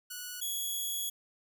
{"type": "tone pair in turn", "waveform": "5% pulse", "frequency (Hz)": [1471, 3351], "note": ["F#6", "G#7"], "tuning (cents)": [-11, 15], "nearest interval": "octave + major second", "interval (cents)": 1426, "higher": "second", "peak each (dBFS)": [-28, -25], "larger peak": "second", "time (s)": [[0.1, 0.41], [0.41, 1.1]], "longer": "second", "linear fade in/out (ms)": 10, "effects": []}